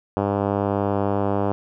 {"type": "tone with low-pass filter", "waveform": "5% pulse", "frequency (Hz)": 100.4, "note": "G2", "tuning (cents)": 42, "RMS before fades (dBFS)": -22, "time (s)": [0.17, 1.52], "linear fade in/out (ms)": 0, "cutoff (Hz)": 770, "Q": 0.79, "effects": []}